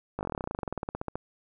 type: slowing click train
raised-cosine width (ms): 1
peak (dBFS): -18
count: 25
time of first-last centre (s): 0.19-1.155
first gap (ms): 19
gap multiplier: 1.06
effects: none